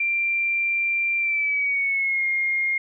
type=tone with pitch glide; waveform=sine; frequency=2367 to 2133 Hz; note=D7 to C7; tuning=+13 to +33 cents; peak=-20 dBFS; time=0-2.78 s; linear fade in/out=5 ms; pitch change=-180 cents; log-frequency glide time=1.18-2.26 s; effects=none